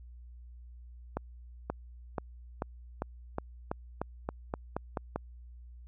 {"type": "accelerating click train", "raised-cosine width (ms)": 1, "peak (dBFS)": -18, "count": 13, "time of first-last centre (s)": [1.17, 5.16], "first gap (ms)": 530, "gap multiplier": 0.91, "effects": ["added 60 Hz sine -47 dBFS peak until 5.87 s"]}